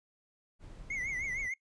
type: noise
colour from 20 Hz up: brown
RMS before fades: -48 dBFS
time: 0.59-1.5 s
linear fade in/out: 50 ms
type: tone with vibrato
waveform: triangle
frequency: 2093 Hz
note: C7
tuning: in tune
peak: -32 dBFS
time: 0.9-1.54 s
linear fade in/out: 5 ms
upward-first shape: triangle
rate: 6.5 Hz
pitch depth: 130 cents each way
effects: noise-tail reverb RT60 0.1 s tail -22 dB re dry + resampled to 22050 Hz